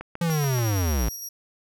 click train, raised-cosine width 0.5 ms, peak -20 dBFS, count 5, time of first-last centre 0.01-0.586 s, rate 6.94 Hz
square linear sweep, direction down, 173.8 to 52 Hz, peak -22 dBFS, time 0.21-1.09 s, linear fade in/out 5 ms
25% pulse tone with tremolo, 5680 Hz, F8, 28 cents sharp, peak -28 dBFS, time 0.3-1.29 s, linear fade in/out 5 ms, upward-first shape square, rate 8.7 Hz, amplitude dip 25%
effects none

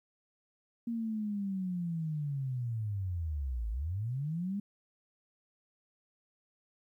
sine linear two-way sweep, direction down then up, 235.4 to 52 to 207.4 Hz, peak -32 dBFS, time 0.87-4.6 s, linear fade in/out 5 ms, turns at 3.7 s, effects 12-bit

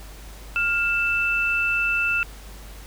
sine tone pair together, 1405 / 2652 Hz, F6 / E7, +10 / +10 cents, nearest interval major seventh, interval 1100 cents, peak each -24 / -21 dBFS, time 0.56-2.23 s, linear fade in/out 0 ms, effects added 50 Hz sine -39 dBFS peak until 2.86 s + pink hiss -45 dBFS RMS until 2.86 s

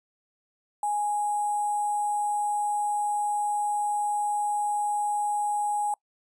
sine tone with sample-and-hold, 830.6 Hz, G#5, in tune, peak -24 dBFS, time 0.83-5.94 s, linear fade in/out 2 ms, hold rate 8820 Hz, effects noise-tail reverb RT60 0.1 s tail -25 dB re dry + resampled to 22050 Hz

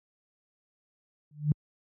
sine tone with exponential growth, 149 Hz, D3, 25 cents sharp, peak -17 dBFS, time 1.31-1.52 s, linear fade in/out 2 ms, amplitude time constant 44 ms, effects high-pass 60 Hz 12 dB/octave

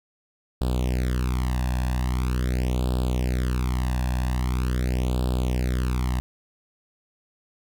sawtooth tone with flanger, 62.5 Hz, B1, 21 cents sharp, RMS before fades -24 dBFS, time 0.61-6.2 s, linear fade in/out 0 ms, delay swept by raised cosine 0.24 to 1.16 ms, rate 0.43 Hz, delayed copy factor +1, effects none

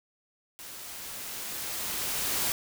white noise with level ramp, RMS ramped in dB -44 to -28 dBFS, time 0.59-2.52 s, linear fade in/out 0 ms, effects none

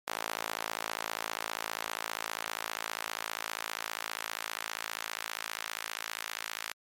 sawtooth tone with high-pass filter sweep, 55 Hz, A1, in tune, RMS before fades -38 dBFS, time 0.07-6.73 s, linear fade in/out 5 ms, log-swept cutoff 830 to 1600 Hz, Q 0.9, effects MP3 64 kbps

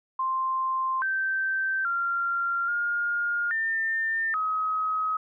sine tone with pitch steps, 1050 / 1555 / 1383 / 1418 / 1801 / 1270 Hz, C6 / G6 / F6 / F6 / A6 / D#6, +6 / -14 / -17 / +26 / +40 / +35 cents, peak -24 dBFS, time 0.19-5.17 s, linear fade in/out 5 ms, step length 830 ms, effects none

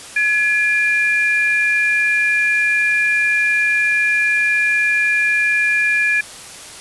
sine tone pair together, 1694.2 / 2396 Hz, G#6 / D7, +34 / +34 cents, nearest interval tritone, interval 600 cents, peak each -16 dBFS, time 0.16-6.21 s, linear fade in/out 5 ms, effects white hiss -35 dBFS RMS until 6.8 s + resampled to 24000 Hz

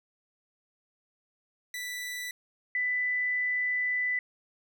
sawtooth / sine tone pair in turn, 1975.5 / 1991.5 Hz, B6 / B6, 0 / +14 cents, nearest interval unison, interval 14 cents, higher second, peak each -31 / -26 dBFS, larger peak second, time 1.74-2.31 / 2.75-4.19 s, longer second, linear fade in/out 2 ms, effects none

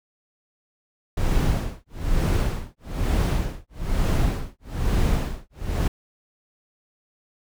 brown noise with tremolo, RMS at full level -19 dBFS, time 1.17-5.88 s, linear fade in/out 5 ms, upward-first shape sine, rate 1.1 Hz, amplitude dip 100%, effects none

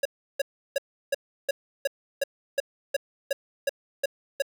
square tone bursts, 554.4 Hz, C#5, in tune, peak -22 dBFS, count 13, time 0.03-4.422 s, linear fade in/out 5 ms, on 24 ms, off 340 ms, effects 9-bit

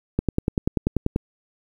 click train, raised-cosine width 3 ms, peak -7 dBFS, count 11, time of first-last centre 0.19-1.161 s, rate 10.3 Hz, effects 8-bit

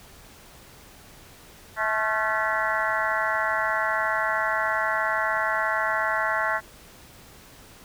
harmonic tone with a mistuned harmonic, 216.9 Hz, A3, 25 cents flat, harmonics 3 / 4 / 5 / 6 / 7 / 8 / 9, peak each -30 / -30 / -30 / -30 / -30 / -30 / -30 dBFS, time 1.76-6.61 s, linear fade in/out 50 ms, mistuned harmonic 6, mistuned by +91 cents, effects pink hiss -49 dBFS RMS until 7.84 s

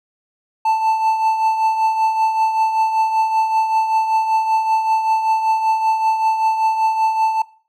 triangle tone with tremolo, 883 Hz, A5, 6 cents sharp, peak -10 dBFS, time 0.65-7.42 s, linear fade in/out 5 ms, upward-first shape triangle, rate 5.2 Hz, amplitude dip 60%, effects noise-tail reverb RT60 0.4 s tail -19 dB re dry

